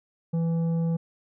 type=tone with tanh clipping; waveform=sine; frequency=165.9 Hz; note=E3; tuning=11 cents sharp; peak=-24 dBFS; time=0.33-0.97 s; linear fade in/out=10 ms; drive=8 dB; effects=none